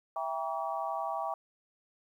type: chord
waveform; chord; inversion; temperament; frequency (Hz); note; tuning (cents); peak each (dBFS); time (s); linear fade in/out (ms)
sine; E diminished seventh; none; just; 659.3 / 791.1 / 949.3 / 1139.2; E5 / G5 / Bb5 / Db6; 0 / +16 / +31 / +47; -37 / -36 / -39 / -38; 0.16-1.34; 2
effects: 11-bit